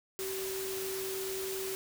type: tone in noise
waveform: sine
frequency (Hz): 383.2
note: G4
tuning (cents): -39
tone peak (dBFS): -36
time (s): 0.19-1.75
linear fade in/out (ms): 0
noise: white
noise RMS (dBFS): -40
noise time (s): 0.19-1.75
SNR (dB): +1
effects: none